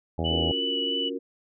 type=harmonic tone; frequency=81.8 Hz; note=E2; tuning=13 cents flat; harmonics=1 / 2 / 3 / 4 / 5 / 6 / 7 / 8 / 9 / 10; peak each=-29 / -32 / -34 / -35 / -36 / -37 / -37 / -38 / -39 / -39 dBFS; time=0.18-0.52 s; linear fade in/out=5 ms
type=tone with vibrato; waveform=sine; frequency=2960 Hz; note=F#7; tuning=in tune; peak=-26 dBFS; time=0.24-1.1 s; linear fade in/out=20 ms; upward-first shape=triangle; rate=3.1 Hz; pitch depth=13 cents each way
type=chord; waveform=sine; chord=Gb major seventh; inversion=second; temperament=equal; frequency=277.2 / 349.2 / 370 / 466.2 Hz; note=Db4 / F4 / Gb4 / Bb4; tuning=0 / 0 / 0 / 0 cents; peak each=-33 / -37 / -37 / -33 dBFS; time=0.3-1.19 s; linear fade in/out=20 ms
effects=none